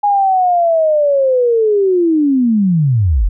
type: linear sweep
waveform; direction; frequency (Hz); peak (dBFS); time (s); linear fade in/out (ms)
sine; down; 829 to 37.18; -9; 0.03-3.29; 10
effects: none